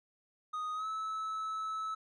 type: tone with pitch glide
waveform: triangle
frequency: 1244.5 to 1301.9 Hz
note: D#6 to E6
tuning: 0 to -22 cents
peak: -33 dBFS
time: 0.53-1.95 s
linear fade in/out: 10 ms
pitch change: +78 cents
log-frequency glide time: 0.74-0.87 s
effects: resampled to 22050 Hz